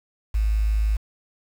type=tone with quantisation; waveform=sine; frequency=53.2 Hz; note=G#1; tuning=42 cents sharp; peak=-18 dBFS; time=0.34-0.97 s; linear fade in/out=10 ms; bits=7; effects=none